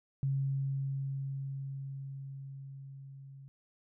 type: tone with level ramp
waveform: sine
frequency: 136.6 Hz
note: C#3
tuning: 25 cents flat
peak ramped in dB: -28 to -48 dBFS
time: 0.23-3.48 s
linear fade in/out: 0 ms
effects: none